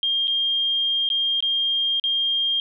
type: tone with dropouts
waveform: sine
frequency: 3212 Hz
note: G7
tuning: 41 cents sharp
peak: -19 dBFS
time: 0.03-2.6 s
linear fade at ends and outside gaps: 1 ms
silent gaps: 0.273-0.279 / 1.09-1.101 / 1.405-1.425 / 1.998-2.039 s
effects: none

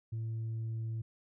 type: tone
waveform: sine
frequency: 112.6 Hz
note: A2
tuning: 40 cents sharp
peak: -32 dBFS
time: 0.12-1.02 s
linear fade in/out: 10 ms
effects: tanh soft clip ceiling -33 dBFS

